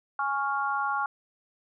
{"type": "chord", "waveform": "sine", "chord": "Db major", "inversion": "second", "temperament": "equal", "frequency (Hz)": [830.6, 1108.7, 1396.9], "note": ["Ab5", "Db6", "F6"], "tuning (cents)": [0, 0, 0], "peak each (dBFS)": -30, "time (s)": [0.19, 1.06], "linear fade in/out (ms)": 2, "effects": []}